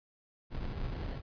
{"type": "noise with sample-and-hold", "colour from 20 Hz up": "brown", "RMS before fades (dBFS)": -37, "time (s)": [0.5, 1.22], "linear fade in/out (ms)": 50, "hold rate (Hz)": 1225, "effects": ["resampled to 11025 Hz"]}